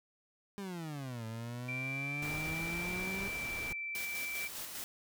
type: exponential two-way sweep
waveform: 30% pulse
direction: down then up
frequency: 204.1 to 110.8 to 198.6 Hz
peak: -37 dBFS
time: 0.58-3.28 s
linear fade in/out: 0 ms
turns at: 1.25 s
type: tone with pitch glide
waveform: sine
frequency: 2349 to 2331 Hz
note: D7 to D7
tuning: 0 to -14 cents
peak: -37 dBFS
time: 1.68-4.48 s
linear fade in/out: 10 ms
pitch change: -14 cents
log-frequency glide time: 1.84-4.14 s
type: noise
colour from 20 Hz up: pink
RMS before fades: -44 dBFS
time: 2.22-3.73 s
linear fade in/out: 5 ms
type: noise with tremolo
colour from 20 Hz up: white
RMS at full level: -42 dBFS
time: 3.95-4.84 s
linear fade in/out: 0 ms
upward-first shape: square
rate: 5 Hz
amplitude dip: 35%
effects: none